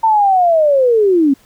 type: linear sweep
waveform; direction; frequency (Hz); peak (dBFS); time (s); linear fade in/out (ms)
sine; down; 909 to 261.8; -8; 0.03-1.34; 10
effects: pink hiss -50 dBFS RMS until 1.45 s